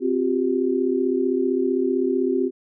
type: chord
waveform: sine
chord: C suspended fourth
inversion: none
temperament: equal with one note detuned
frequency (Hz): 261.6 / 356.4 / 392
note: C4 / F4 / G4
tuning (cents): 0 / +35 / 0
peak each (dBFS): -23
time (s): 0-2.51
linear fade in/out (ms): 50
effects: none